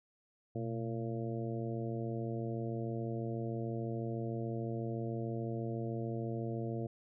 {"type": "harmonic tone with a mistuned harmonic", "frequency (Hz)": 113.8, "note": "A#2", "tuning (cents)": -41, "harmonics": [1, 2, 3, 4, 5, 6], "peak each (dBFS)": [-38, -42, -42, -44, -47, -48], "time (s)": [0.55, 6.87], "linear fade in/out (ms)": 5, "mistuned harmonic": 1, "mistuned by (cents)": 110, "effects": []}